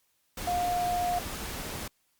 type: tone in noise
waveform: sine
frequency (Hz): 710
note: F5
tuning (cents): +28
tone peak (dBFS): -26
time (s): 0.47-1.19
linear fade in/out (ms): 5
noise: pink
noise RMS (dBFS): -37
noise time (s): 0.37-1.88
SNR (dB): +8
effects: white hiss -72 dBFS RMS until 2.19 s + Opus 48 kbps